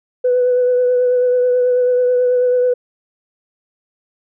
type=tone with vibrato; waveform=sine; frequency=497.1 Hz; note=B4; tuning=11 cents sharp; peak=-10 dBFS; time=0.24-2.74 s; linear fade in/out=10 ms; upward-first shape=triangle; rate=9.2 Hz; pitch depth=22 cents each way; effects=tanh soft clip ceiling -7 dBFS